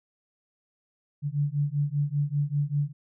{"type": "beating tone pair", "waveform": "sine", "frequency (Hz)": [142.4, 147.5], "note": ["C#3", "D3"], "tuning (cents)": [47, 8], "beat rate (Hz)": 5.1, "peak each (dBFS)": -27, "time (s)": [1.22, 2.93], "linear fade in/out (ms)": 50, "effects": []}